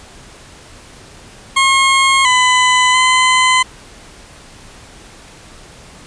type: tone with pitch steps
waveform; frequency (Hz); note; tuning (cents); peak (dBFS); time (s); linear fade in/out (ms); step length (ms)
20% pulse; 1079 / 1005 / 1021; C#6 / B5 / C6; -47 / +30 / -43; -4; 1.56-3.63; 10; 690
effects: pink hiss -39 dBFS RMS until 6.06 s + resampled to 22050 Hz